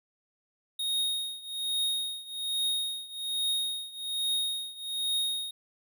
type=tone with tremolo; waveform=square; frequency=3729 Hz; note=A#7; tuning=in tune; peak=-26 dBFS; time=0.79-5.51 s; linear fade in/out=5 ms; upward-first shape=triangle; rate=1.2 Hz; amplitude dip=90%; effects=none